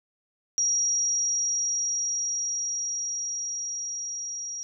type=tone with level ramp; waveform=sine; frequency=5690 Hz; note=F8; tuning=31 cents sharp; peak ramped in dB=-21 to -32 dBFS; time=0.58-4.63 s; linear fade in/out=0 ms; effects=none